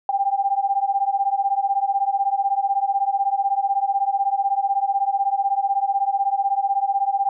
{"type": "beating tone pair", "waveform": "sine", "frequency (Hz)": [784, 800], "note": ["G5", "G5"], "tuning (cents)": [0, 35], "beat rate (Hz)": 16, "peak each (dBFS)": -21, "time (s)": [0.09, 7.29], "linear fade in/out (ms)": 2, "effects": []}